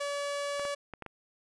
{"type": "tone", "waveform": "sawtooth", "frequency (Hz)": 571, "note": "D5", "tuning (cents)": -49, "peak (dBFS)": -28, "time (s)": [0, 0.75], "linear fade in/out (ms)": 10}
{"type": "clicks", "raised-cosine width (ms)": 0.5, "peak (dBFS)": -26, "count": 5, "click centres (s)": [0.596, 0.652, 0.937, 1.023, 1.063]}
{"effects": ["resampled to 22050 Hz"]}